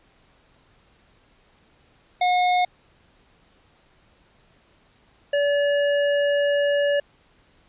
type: tone pair in turn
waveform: square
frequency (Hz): 723 / 573.8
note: F#5 / D5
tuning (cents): -40 / -40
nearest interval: major third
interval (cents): 400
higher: first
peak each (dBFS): -18 / -19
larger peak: first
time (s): 2.21-2.65 / 5.33-7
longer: second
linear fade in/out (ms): 5
effects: pink hiss -59 dBFS RMS until 7.68 s + resampled to 8000 Hz